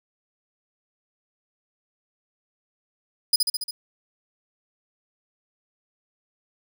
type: tone with echo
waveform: sawtooth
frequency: 4978 Hz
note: D#8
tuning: in tune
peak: -12 dBFS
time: 3.33-3.36 s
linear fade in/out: 5 ms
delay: 70 ms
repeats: 5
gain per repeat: -3 dB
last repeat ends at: 3.71 s
effects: none